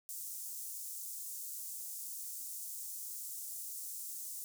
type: high-pass noise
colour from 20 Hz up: pink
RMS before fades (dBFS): -44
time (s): 0.09-4.44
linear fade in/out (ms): 0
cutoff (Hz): 7200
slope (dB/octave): 24
effects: none